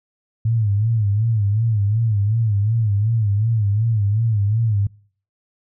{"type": "tone with vibrato", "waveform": "sine", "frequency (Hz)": 107.5, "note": "A2", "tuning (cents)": -40, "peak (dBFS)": -15, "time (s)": [0.45, 4.87], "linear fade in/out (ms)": 5, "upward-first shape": "sine", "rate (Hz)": 2.7, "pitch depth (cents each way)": 130, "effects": ["noise-tail reverb RT60 0.5 s tail -25 dB re dry"]}